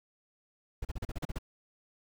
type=noise bursts; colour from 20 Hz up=brown; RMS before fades=-35 dBFS; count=9; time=0.82-1.386 s; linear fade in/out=5 ms; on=30 ms; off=37 ms; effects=none